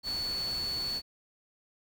sine tone in noise, 4435 Hz, C#8, in tune, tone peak -31 dBFS, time 0.03-1.02 s, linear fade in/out 50 ms, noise pink, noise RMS -43 dBFS, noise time 0.03-1.02 s, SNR +9 dB, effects none

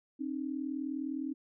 sine tone pair together, 267 / 306.8 Hz, C4 / D#4, +35 / -24 cents, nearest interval major second, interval 241 cents, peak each -36 / -37 dBFS, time 0.19-1.34 s, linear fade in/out 20 ms, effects none

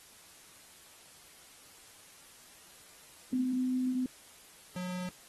sine / square tone pair in turn, 254.7 / 181.25 Hz, C4 / F#3, -46 / -35 cents, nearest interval tritone, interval 589 cents, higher first, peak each -28 / -36 dBFS, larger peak first, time 3.33-4.06 / 4.76-5.09 s, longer first, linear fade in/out 2 ms, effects white hiss -56 dBFS RMS until 5.28 s + AAC 32 kbps

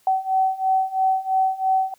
sine beating tone pair, 759 / 762 Hz, F#5 / G5, +44 / -49 cents, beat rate 3 Hz, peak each -22 / -20 dBFS, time 0.07-1.94 s, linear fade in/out 2 ms, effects white hiss -60 dBFS RMS until 1.98 s

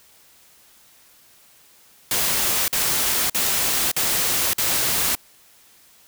white noise bursts, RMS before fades -21 dBFS, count 5, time 2.11-5.152 s, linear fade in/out 2 ms, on 570 ms, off 48 ms, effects white hiss -53 dBFS RMS until 6.07 s

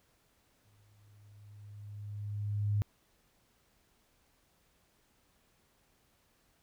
sine tone with exponential growth, 103.3 Hz, G#2, 9 cents flat, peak -26 dBFS, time 0.65-2.82 s, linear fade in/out 0 ms, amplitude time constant 470 ms, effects pink hiss -71 dBFS RMS until 6.62 s

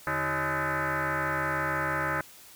sine tone with frequency modulation, 150 Hz, D3, 37 cents sharp, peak -26 dBFS, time 0.07-2.21 s, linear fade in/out 2 ms, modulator 234 Hz, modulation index 7.5, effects white hiss -51 dBFS RMS until 2.55 s

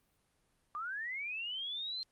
sine linear sweep, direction up, 1166 to 4186 Hz, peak -37 dBFS, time 0.75-2.03 s, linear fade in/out 0 ms, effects pink hiss -75 dBFS RMS until 2.11 s + Opus 32 kbps

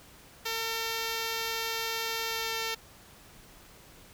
5% pulse tone with pitch glide, 452.8 to 450.2 Hz, A4 to A4, +50 to +40 cents, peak -19 dBFS, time 0.45-2.75 s, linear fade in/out 10 ms, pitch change -10 cents, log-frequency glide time 2.29-2.46 s, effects pink hiss -54 dBFS RMS until 4.13 s

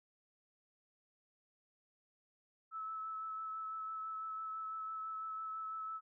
sine tone with vibrato, 1304 Hz, E6, 19 cents flat, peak -40 dBFS, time 2.71-6.01 s, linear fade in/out 50 ms, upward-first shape sine, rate 6 Hz, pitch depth 13 cents each way, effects none

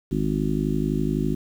harmonic tone, 51.91 Hz, G#1, in tune, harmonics 1 / 3 / 4 / 5 / 6 / 7, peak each -30 / -26 / -28 / -27 / -30 / -30 dBFS, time 0.11-1.35 s, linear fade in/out 10 ms, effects 8-bit

